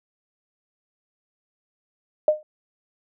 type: tone with exponential decay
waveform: sine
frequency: 611 Hz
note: D#5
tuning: 32 cents flat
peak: -10 dBFS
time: 2.28-2.43 s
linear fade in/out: 2 ms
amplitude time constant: 32 ms
effects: none